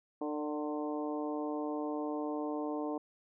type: harmonic tone with a mistuned harmonic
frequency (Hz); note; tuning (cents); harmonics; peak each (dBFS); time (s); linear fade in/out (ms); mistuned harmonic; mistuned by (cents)
150; D3; +37; 2 / 3 / 4 / 5 / 6 / 7; -36 / -40 / -42 / -44 / -46 / -47; 0.21-2.98; 5; 4; -20
effects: none